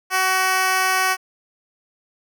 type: tone with high-pass filter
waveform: 10% pulse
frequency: 375.6 Hz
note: F#4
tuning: 26 cents sharp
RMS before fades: -19 dBFS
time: 0.1-1.17 s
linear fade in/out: 50 ms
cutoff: 760 Hz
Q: 0.81
effects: none